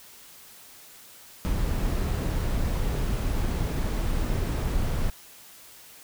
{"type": "noise", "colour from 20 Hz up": "brown", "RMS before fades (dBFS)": -26, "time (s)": [1.45, 5.1], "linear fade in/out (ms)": 0, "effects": ["white hiss -49 dBFS RMS until 6.03 s"]}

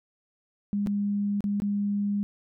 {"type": "tone with dropouts", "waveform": "sine", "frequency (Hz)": 203.3, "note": "G#3", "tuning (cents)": -37, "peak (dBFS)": -24, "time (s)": [0.73, 2.23], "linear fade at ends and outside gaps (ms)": 0, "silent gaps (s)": [[0.863, 0.871], [1.406, 1.441], [1.601, 1.62]], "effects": []}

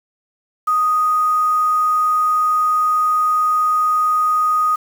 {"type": "tone with quantisation", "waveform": "sine", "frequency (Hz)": 1244.5, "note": "D#6", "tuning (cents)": 0, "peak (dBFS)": -13, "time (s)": [0.67, 4.76], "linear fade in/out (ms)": 10, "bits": 6, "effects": []}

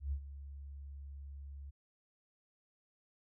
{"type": "tone with ADSR envelope", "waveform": "sine", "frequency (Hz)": 69.9, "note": "C#2", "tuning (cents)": 15, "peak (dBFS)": -32, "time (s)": [0, 1.71], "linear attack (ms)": 120, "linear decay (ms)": 76, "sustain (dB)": -13, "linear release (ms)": 17, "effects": []}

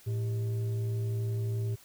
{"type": "tone pair together", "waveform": "sine", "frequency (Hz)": [111.05, 396.1], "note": ["A2", "G4"], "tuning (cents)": [16, 18], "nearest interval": "octave + minor seventh", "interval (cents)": 2202, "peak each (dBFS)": [-27, -39], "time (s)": [0.06, 1.76], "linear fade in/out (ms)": 20, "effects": ["tanh soft clip ceiling -26 dBFS", "white hiss -57 dBFS RMS until 1.84 s"]}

